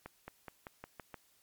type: accelerating click train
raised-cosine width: 0.5 ms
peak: -29 dBFS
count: 7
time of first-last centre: 0.06-1.143 s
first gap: 220 ms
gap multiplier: 0.92
effects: white hiss -69 dBFS RMS until 1.42 s + MP3 96 kbps